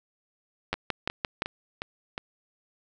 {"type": "two click trains", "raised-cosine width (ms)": 0.3, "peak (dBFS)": [-10, -16], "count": [5, 5], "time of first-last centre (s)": [[0.73, 1.421], [0.74, 2.179]], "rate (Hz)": [5.79, 2.78], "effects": []}